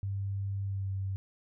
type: tone with pitch glide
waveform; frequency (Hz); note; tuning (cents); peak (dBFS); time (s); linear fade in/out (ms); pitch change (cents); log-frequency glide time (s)
sine; 98.6 to 96.63; G2 to G2; +11 to -24; -31; 0.03-1.16; 0; -35; 0.64-0.9
effects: none